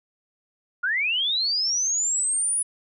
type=linear sweep; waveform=sine; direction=up; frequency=1375 to 9940 Hz; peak=-21 dBFS; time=0.83-2.63 s; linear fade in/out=10 ms; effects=none